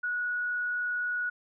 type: tone with frequency modulation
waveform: sine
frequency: 1462 Hz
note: F#6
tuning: 21 cents flat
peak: -28 dBFS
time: 0.03-1.3 s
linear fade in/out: 10 ms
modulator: 36.8 Hz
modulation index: 0.25
effects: none